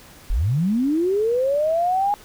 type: linear sweep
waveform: sine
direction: up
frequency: 30.87 to 830.6 Hz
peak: -17 dBFS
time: 0.3-2.14 s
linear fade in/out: 0 ms
effects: pink hiss -46 dBFS RMS until 2.24 s